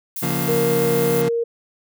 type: noise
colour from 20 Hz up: violet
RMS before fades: -28 dBFS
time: 0.16-1.22 s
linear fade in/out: 5 ms
type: chord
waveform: 30% pulse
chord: Bb minor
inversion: first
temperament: just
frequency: 139.85 / 174.81 / 233.1 Hz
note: Db3 / F3 / Bb3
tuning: +16 / +2 / 0 cents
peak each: -22 / -22 / -25 dBFS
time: 0.22-1.29 s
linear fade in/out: 10 ms
type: tone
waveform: sine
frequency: 466.2 Hz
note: A#4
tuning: in tune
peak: -18 dBFS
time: 0.48-1.44 s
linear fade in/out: 10 ms
effects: none